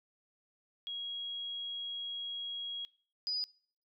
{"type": "tone pair in turn", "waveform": "sine", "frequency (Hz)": [3300, 4944], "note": ["G#7", "D#8"], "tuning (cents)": [-12, -12], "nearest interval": "perfect fifth", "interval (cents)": 700, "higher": "second", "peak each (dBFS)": [-37, -32], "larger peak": "second", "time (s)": [[0.87, 2.85], [3.27, 3.44]], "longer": "first", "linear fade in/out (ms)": 0, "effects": ["noise-tail reverb RT60 0.5 s tail -23 dB re dry"]}